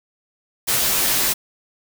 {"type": "noise with comb filter", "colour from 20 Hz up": "white", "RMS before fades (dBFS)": -19, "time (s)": [0.67, 1.34], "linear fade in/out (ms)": 20, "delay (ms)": 12, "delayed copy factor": -0.55, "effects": []}